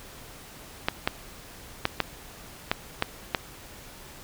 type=clicks; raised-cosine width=0.3 ms; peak=-6 dBFS; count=7; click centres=0.885 / 1.075 / 1.854 / 2.003 / 2.715 / 3.024 / 3.348 s; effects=pink hiss -46 dBFS RMS until 4.23 s